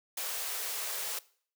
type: high-pass noise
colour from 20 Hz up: white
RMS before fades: -36 dBFS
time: 0.17-1.19 s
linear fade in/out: 5 ms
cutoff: 390 Hz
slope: 96 dB/octave
effects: noise-tail reverb RT60 0.5 s tail -20 dB re dry